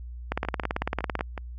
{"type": "two click trains", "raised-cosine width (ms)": 0.5, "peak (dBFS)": [-11, -18], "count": [17, 6], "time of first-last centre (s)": [[0.32, 1.209], [0.45, 1.378]], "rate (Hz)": [18, 5.39], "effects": ["added 60 Hz sine -36 dBFS peak until 1.58 s"]}